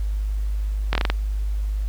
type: slowing click train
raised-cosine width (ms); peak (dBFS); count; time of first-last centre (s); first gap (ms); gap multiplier
0.3; -5; 6; 0.93-1.1; 22; 1.22
effects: added 51 Hz sine -21 dBFS peak until 1.88 s + pink hiss -50 dBFS RMS until 1.88 s